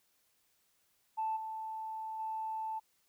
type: tone with level steps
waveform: sine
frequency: 880 Hz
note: A5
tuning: in tune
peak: -31 / -38 / -35 dBFS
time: 1.17-2.8 s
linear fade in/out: 20 ms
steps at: 1.36 / 2.19 s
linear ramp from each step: 10 ms
effects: tanh soft clip ceiling -27 dBFS + white hiss -74 dBFS RMS until 3.08 s